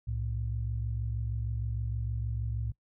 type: tone pair together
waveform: sine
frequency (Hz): 64.97 / 111.4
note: C2 / A2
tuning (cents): -12 / +22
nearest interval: major sixth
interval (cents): 934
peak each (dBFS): -33 / -32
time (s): 0.07-2.72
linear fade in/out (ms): 10
effects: noise-tail reverb RT60 0.1 s tail -23 dB re dry + tanh soft clip ceiling -22 dBFS